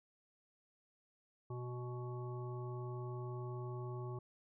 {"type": "harmonic tone with a mistuned harmonic", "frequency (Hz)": 123.47, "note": "B2", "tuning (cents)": 0, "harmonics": [1, 3, 5, 7, 9], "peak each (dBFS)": [-42, -47, -57, -55, -54], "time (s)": [1.5, 4.19], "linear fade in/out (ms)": 5, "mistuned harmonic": 7, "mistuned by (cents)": -19, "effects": []}